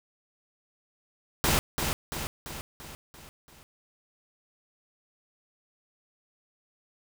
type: noise with echo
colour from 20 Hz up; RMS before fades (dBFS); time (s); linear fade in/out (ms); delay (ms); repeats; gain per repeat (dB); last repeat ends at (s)
pink; -24; 1.44-1.59; 0; 340; 6; -5; 3.63
effects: none